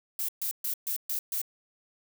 violet noise bursts, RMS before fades -31 dBFS, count 6, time 0.19-1.416 s, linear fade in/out 2 ms, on 96 ms, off 130 ms, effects none

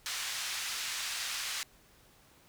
white band-pass noise, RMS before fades -37 dBFS, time 0.06-1.63 s, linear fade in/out 0 ms, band 1300 to 6000 Hz, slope 12 dB/octave, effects pink hiss -62 dBFS RMS until 2.48 s

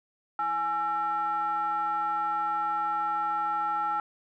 triangle ring-modulated tone, 253.4 Hz, B3, 45 cents sharp, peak -21 dBFS, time 0.39-4 s, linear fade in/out 2 ms, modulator 1090 Hz, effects none

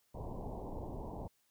pink low-pass noise, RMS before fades -43 dBFS, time 0.14-1.28 s, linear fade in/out 10 ms, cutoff 1000 Hz, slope 96 dB/octave, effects white hiss -75 dBFS RMS until 1.5 s

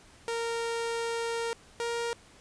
sawtooth tone pair in turn, 462.9 / 468.8 Hz, A#4 / A#4, -12 / +10 cents, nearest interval unison, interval 22 cents, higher second, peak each -26 dBFS, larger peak neither, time 0.28-1.53 / 1.8-2.13 s, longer first, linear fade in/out 0 ms, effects pink hiss -56 dBFS RMS until 2.4 s + resampled to 22050 Hz

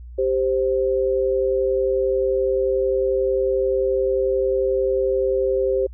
sine tone pair together, 392 / 523.3 Hz, G4 / C5, 0 / 0 cents, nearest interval perfect fourth, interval 500 cents, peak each -20 dBFS, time 0.18-5.87 s, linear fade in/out 10 ms, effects added 60 Hz sine -35 dBFS peak until 5.93 s

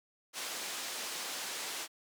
white band-pass noise, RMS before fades -40 dBFS, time 0.33-1.88 s, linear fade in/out 50 ms, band 310 to 7500 Hz, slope 12 dB/octave, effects none

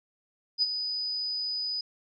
sine tone with ADSR envelope, 4978 Hz, D#8, in tune, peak -20 dBFS, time 0.58-1.81 s, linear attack 42 ms, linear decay 31 ms, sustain -9 dB, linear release 5 ms, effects none

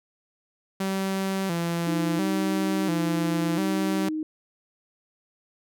sawtooth tone with vibrato, 180.7 Hz, F#3, 41 cents flat, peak -21 dBFS, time 0.8-4.09 s, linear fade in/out 5 ms, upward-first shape square, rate 0.72 Hz, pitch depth 110 cents each way
sine tone, 311.1 Hz, D#4, in tune, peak -26 dBFS, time 1.87-4.23 s, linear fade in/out 2 ms
effects none

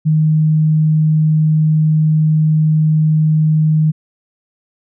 sine tone, 155.56 Hz, D#3, in tune, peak -9 dBFS, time 0.05-3.92 s, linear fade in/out 20 ms, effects none

